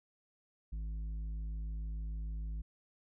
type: tone with tanh clipping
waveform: sine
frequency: 53.3 Hz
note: G#1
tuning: 46 cents sharp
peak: -38 dBFS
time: 0.72-2.62 s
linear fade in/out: 10 ms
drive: 7 dB
effects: none